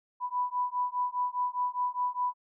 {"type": "beating tone pair", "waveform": "sine", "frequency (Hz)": [987.8, 992.7], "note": ["B5", "B5"], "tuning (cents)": [0, 9], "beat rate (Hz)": 4.9, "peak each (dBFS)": -31, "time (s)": [0.2, 2.34], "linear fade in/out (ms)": 50, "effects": []}